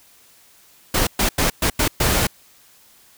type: noise bursts at uneven times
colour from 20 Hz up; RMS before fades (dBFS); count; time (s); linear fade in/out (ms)
pink; -18; 6; 0.94-1.07 / 1.19-1.29 / 1.38-1.5 / 1.62-1.7 / 1.79-1.88 / 2-2.27; 5
effects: white hiss -52 dBFS RMS until 3.17 s